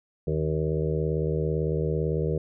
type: harmonic tone with a mistuned harmonic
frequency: 77.9 Hz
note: D#2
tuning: 3 cents sharp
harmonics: 1 / 2 / 4 / 5 / 6 / 7 / 8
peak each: -31 / -27 / -37 / -31 / -30 / -37 / -43 dBFS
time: 0.27-2.38 s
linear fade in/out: 5 ms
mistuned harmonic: 8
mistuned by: +25 cents
effects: none